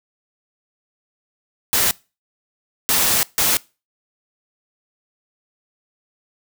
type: noise bursts at uneven times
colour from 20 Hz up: white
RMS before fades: -17 dBFS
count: 3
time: 1.73-1.91 / 2.89-3.23 / 3.38-3.57 s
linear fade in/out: 0 ms
effects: noise-tail reverb RT60 0.3 s tail -23 dB re dry